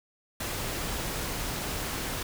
pink noise, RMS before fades -33 dBFS, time 0.4-2.23 s, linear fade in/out 5 ms, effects none

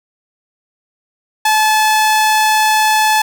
sawtooth tone, 864 Hz, A5, 32 cents flat, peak -6 dBFS, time 1.45-3.22 s, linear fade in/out 5 ms, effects none

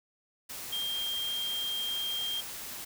sine tone in noise, 3200 Hz, G7, 35 cents sharp, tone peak -31 dBFS, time 0.72-2.41 s, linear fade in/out 10 ms, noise white, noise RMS -41 dBFS, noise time 0.49-2.85 s, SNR +7 dB, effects none

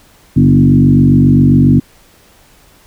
sine tone with frequency modulation, 195.4 Hz, G3, 5 cents flat, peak -4 dBFS, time 0.36-1.8 s, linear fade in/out 10 ms, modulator 47.4 Hz, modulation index 2, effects pink hiss -46 dBFS RMS until 2.86 s

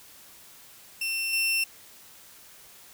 sawtooth tone with level steps, 2700 Hz, E7, 41 cents sharp, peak -24 / -20 dBFS, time 1.01-1.64 s, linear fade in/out 5 ms, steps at 1.33 s, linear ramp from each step 2 ms, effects white hiss -51 dBFS RMS until 2.93 s

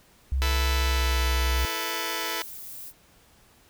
sine tone with pitch glide, 66.6 to 63.45 Hz, C2 to B1, +31 to +47 cents, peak -22 dBFS, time 0.32-1.65 s, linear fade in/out 0 ms, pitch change -84 cents, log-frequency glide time 0.7-1.17 s
5% pulse chord, E suspended fourth, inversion none, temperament just, 329.6 / 439.5 / 494.4 Hz, E4 / A4 / B4, 0 / -2 / +2 cents, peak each -22 / -20 / -23 dBFS, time 0.42-2.42 s, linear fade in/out 0 ms
violet noise, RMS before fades -40 dBFS, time 1.55-2.93 s, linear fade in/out 50 ms
effects pink hiss -58 dBFS RMS until 3.69 s

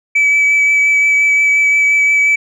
sine tone with vibrato, 2295 Hz, D7, 40 cents flat, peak -6 dBFS, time 0.15-2.36 s, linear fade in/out 10 ms, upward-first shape triangle, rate 5.7 Hz, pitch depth 14 cents each way, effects tanh soft clip ceiling -7 dBFS

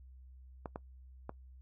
clicks, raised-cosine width 1 ms, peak -26 dBFS, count 3, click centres 0.658 / 0.759 / 1.294 s, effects noise-tail reverb RT60 0.1 s tail -21 dB re dry + added 64 Hz sine -52 dBFS peak until 1.61 s

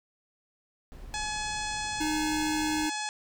brown noise, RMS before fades -44 dBFS, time 0.92-2.86 s, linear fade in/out 0 ms
harmonic tone, 849 Hz, G#5, 38 cents sharp, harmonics 1 / 2 / 3 / 4 / 5 / 6 / 7 / 8 / 9 / 10, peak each -35 / -38 / -40 / -41 / -42 / -43 / -43 / -44 / -45 / -45 dBFS, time 1.14-3.09 s, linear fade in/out 0 ms
square tone, 307.3 Hz, D#4, 21 cents flat, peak -29 dBFS, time 2-2.9 s, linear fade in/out 10 ms
effects none

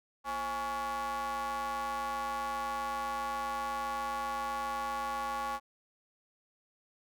square ring-modulated tone, 146.83 Hz, D3, in tune, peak -31 dBFS, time 0.24-5.6 s, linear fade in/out 50 ms, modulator 974 Hz, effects none

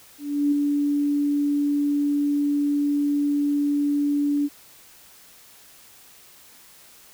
sine tone with ADSR envelope, 288.8 Hz, D4, 29 cents flat, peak -16 dBFS, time 0.18-4.49 s, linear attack 340 ms, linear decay 7 ms, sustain -3 dB, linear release 40 ms, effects white hiss -50 dBFS RMS until 7.13 s

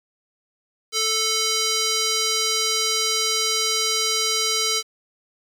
square tone with band-pass filter, 440 Hz, A4, in tune, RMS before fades -22 dBFS, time 0.92-4.83 s, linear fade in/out 50 ms, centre 5200 Hz, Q 1.7, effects 7-bit

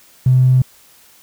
triangle tone, 128.4 Hz, C3, 32 cents flat, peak -4 dBFS, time 0.26-0.62 s, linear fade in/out 5 ms, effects tanh soft clip ceiling -6 dBFS + white hiss -48 dBFS RMS until 1.22 s

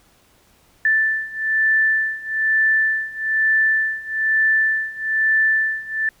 sine beating tone pair, 1762 / 1763.1 Hz, A6 / A6, +2 / +3 cents, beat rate 1.1 Hz, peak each -20 / -18 dBFS, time 0.85-6.09 s, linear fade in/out 2 ms, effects pink hiss -56 dBFS RMS until 6.2 s

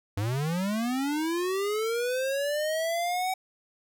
square linear sweep, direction up, 95.1 to 758 Hz, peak -27 dBFS, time 0.17-3.34 s, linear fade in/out 5 ms, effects none

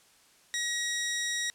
15% pulse tone, 1900 Hz, A#6, 33 cents sharp, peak -23 dBFS, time 0.54-1.5 s, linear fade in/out 0 ms, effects white hiss -61 dBFS RMS until 1.54 s + low-pass 10000 Hz 12 dB/octave

